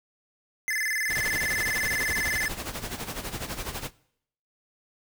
square tone with vibrato, 1895 Hz, A#6, 28 cents sharp, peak -26 dBFS, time 0.68-2.48 s, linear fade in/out 0 ms, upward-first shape square, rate 20 Hz, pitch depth 150 cents each way
pink noise with tremolo, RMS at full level -32 dBFS, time 1.08-3.91 s, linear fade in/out 50 ms, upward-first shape sine, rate 12 Hz, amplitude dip 70%
effects noise-tail reverb RT60 0.7 s tail -22 dB re dry

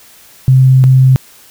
sine tone pair in turn, 130.81 / 130.81 Hz, C3 / C3, 0 / 0 cents, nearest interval unison, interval 0 cents, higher neither, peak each -3 dBFS, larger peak neither, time 0.48-0.84 / 0.84-1.16 s, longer first, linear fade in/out 0 ms, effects white hiss -41 dBFS RMS until 1.5 s

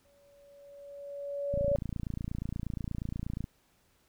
sine tone with exponential growth, 567 Hz, C#5, 39 cents sharp, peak -24 dBFS, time 0.05-1.76 s, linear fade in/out 0 ms, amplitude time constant 370 ms
click train, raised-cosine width 5 ms, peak -23 dBFS, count 55, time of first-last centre 1.54-3.441 s, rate 28.4 Hz
effects pink hiss -69 dBFS RMS until 4.08 s

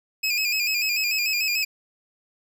25% pulse tone with vibrato, 2489 Hz, D#7, in tune, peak -18 dBFS, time 0.23-1.65 s, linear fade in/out 10 ms, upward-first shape square, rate 6.8 Hz, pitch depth 55 cents each way, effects none

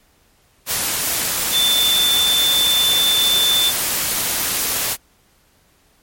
sine tone in noise, 3537 Hz, A7, 8 cents sharp, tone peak -14 dBFS, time 1.51-3.73 s, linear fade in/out 50 ms, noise white, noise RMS -20 dBFS, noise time 0.66-4.97 s, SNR +3 dB, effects pink hiss -57 dBFS RMS until 6.02 s + MP3 64 kbps

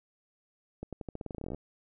accelerating click train, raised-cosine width 2 ms, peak -25 dBFS, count 18, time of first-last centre 0.83-1.546 s, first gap 97 ms, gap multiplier 0.88, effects none

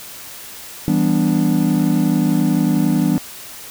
triangle chord, E minor seventh, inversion none, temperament equal, 164.81 / 196 / 246.9 / 293.7 Hz, E3 / G3 / B3 / D4, 0 / 0 / 0 / 0 cents, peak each -17 dBFS, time 0.88-3.18 s, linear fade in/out 0 ms, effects white hiss -35 dBFS RMS until 3.7 s

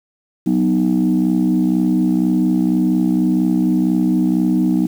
sine chord, B major, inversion second, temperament equal, 185 / 246.9 / 311.1 Hz, F#3 / B3 / D#4, 0 / 0 / 0 cents, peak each -16 dBFS, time 0.46-4.87 s, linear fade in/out 10 ms, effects tanh soft clip ceiling -7 dBFS + 7-bit

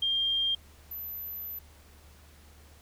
sine tone pair in turn, 3199 / 12078 Hz, G7 / F#9, +34 / +34 cents, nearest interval octave + major seventh, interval 2300 cents, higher second, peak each -25 / -36 dBFS, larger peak first, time 0.02-0.55 / 0.91-1.59 s, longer second, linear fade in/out 5 ms, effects added 74 Hz sine -54 dBFS peak until 2.81 s + pink hiss -58 dBFS RMS until 2.81 s

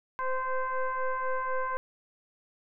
sine tone with frequency modulation, 519 Hz, C5, 14 cents flat, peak -27 dBFS, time 0.19-1.77 s, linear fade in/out 0 ms, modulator 517 Hz, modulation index 1.8, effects none

